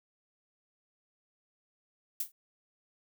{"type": "noise with exponential decay", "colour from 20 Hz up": "violet", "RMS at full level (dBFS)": -28, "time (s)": [2.2, 2.32], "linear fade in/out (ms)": 5, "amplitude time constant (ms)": 25, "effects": []}